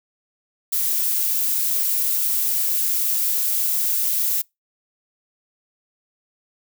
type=noise; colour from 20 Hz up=violet; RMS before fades=-21 dBFS; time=0.72-4.42 s; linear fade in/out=10 ms; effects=noise-tail reverb RT60 0.2 s tail -26 dB re dry